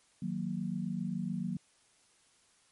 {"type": "chord", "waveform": "sine", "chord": "D# minor", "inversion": "none", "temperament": "equal with one note detuned", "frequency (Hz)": [157.46, 185, 233.1], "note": ["D#3", "F#3", "A#3"], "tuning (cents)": [21, 0, 0], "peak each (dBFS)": [-39, -35, -38], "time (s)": [0.22, 1.57], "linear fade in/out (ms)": 5, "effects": ["white hiss -67 dBFS RMS until 2.71 s", "MP3 48 kbps"]}